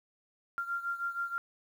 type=beating tone pair; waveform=sine; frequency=1385 / 1391.3 Hz; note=F6 / F6; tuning=-15 / -7 cents; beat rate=6.3 Hz; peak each=-34 / -38 dBFS; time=0.58-1.38 s; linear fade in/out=0 ms; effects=10-bit